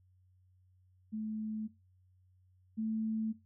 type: tone pair in turn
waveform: sine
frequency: 216.7 / 220.1 Hz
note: A3 / A3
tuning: -26 / +1 cents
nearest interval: unison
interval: 27 cents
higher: second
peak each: -35 / -32 dBFS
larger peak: second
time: 1.12-1.68 / 2.77-3.33 s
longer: neither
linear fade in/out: 20 ms
effects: noise-tail reverb RT60 0.2 s tail -17 dB re dry + added 92 Hz sine -64 dBFS peak until 3.45 s